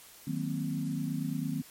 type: chord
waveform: sine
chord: C half-diminished seventh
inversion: first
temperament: equal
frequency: 155.56 / 185 / 233.1 / 261.6 Hz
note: Eb3 / Gb3 / Bb3 / C4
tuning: 0 / 0 / 0 / 0 cents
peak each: -34 / -38 / -37 / -35 dBFS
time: 0.27-1.62 s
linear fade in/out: 5 ms
effects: white hiss -53 dBFS RMS until 1.7 s + MP3 64 kbps